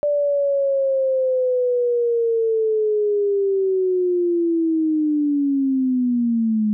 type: linear sweep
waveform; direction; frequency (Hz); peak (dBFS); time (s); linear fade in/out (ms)
sine; down; 587.3 to 209.4; -16; 0.03-6.73; 0
effects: none